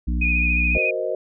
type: harmonic tone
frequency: 60 Hz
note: B1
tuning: 49 cents flat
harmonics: 1 / 3 / 4 / 5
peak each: -20 / -30 / -32 / -34 dBFS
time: 0.07-0.78 s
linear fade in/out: 10 ms
type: tone with vibrato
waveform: sine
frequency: 2473 Hz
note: D#7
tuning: 11 cents flat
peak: -19 dBFS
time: 0.21-0.91 s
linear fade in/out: 10 ms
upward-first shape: triangle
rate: 14 Hz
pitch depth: 37 cents each way
type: chord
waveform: sine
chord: C half-diminished seventh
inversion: second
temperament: equal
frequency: 370 / 466.2 / 523.3 / 622.3 Hz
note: Gb4 / Bb4 / C5 / Eb5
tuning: 0 / 0 / 0 / 0 cents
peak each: -30 / -28 / -27 / -26 dBFS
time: 0.75-1.15 s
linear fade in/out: 2 ms
effects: none